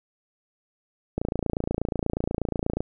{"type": "click train", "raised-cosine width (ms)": 2, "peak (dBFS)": -12, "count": 47, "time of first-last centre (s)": [1.18, 2.805], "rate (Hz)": 28.3, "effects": []}